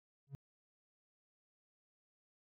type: tone with exponential growth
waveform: triangle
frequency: 138.59 Hz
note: C#3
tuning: in tune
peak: -36 dBFS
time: 0.27-0.35 s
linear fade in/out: 0 ms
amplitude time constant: 16 ms
effects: tanh soft clip ceiling -37 dBFS